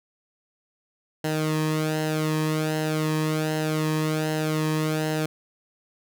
sawtooth tone with flanger, 155.56 Hz, D#3, in tune, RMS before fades -25 dBFS, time 1.24-5.26 s, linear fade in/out 5 ms, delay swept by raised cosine 0.85 to 1.41 ms, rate 1.3 Hz, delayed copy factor -0.7, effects none

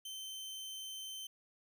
sawtooth tone, 3092 Hz, G7, 24 cents flat, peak -40 dBFS, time 0.05-1.27 s, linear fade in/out 5 ms, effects none

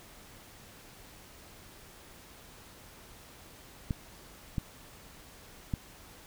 clicks, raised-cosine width 5 ms, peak -18 dBFS, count 3, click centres 3.908 / 4.582 / 5.738 s, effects pink hiss -53 dBFS RMS until 6.26 s

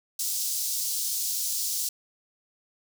pink high-pass noise, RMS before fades -29 dBFS, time 0.19-1.89 s, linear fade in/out 5 ms, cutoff 4900 Hz, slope 24 dB/octave, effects none

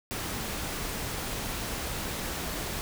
pink noise, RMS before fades -34 dBFS, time 0.11-2.81 s, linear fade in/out 0 ms, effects none

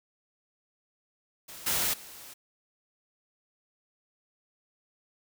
white noise with level steps, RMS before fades -45 / -28 / -47 dBFS, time 1.48-2.34 s, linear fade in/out 10 ms, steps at 1.66 / 1.93 s, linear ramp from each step 10 ms, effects none

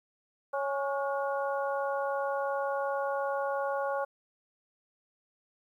harmonic tone with a mistuned harmonic, 277.2 Hz, C#4, in tune, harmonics 2 / 3 / 4 / 5, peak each -31 / -35 / -37 / -39 dBFS, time 0.53-4.05 s, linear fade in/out 10 ms, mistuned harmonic 5, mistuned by +56 cents, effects 11-bit

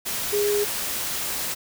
sine tone in noise, 412.1 Hz, G#4, 13 cents flat, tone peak -20 dBFS, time 0.32-0.65 s, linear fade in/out 20 ms, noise white, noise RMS -28 dBFS, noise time 0.05-1.55 s, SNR +5 dB, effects none

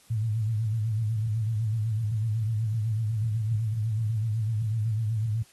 sine tone with vibrato, 110 Hz, A2, in tune, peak -24 dBFS, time 0.1-5.43 s, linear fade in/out 10 ms, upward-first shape sine, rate 8 Hz, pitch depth 85 cents each way, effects white hiss -58 dBFS RMS until 5.52 s + AAC 32 kbps

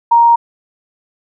sine tone, 936 Hz, A#5, 7 cents sharp, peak -5 dBFS, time 0.11-0.36 s, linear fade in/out 10 ms, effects none

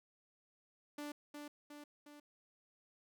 sawtooth tone with echo, 293.7 Hz, D4, in tune, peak -39 dBFS, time 0.98-1.12 s, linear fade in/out 5 ms, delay 360 ms, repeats 3, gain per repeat -4 dB, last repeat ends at 2.2 s, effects none

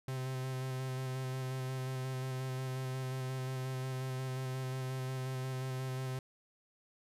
45% pulse tone with vibrato, 130.3 Hz, C3, 7 cents flat, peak -36 dBFS, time 0.08-6.19 s, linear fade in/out 2 ms, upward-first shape square, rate 5.6 Hz, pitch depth 14 cents each way, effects resampled to 32000 Hz

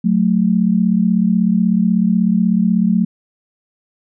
sine tone pair together, 183.72 / 220 Hz, F#3 / A3, -12 / 0 cents, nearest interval minor third, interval 312 cents, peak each -14 dBFS, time 0.04-3.05 s, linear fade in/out 10 ms, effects none

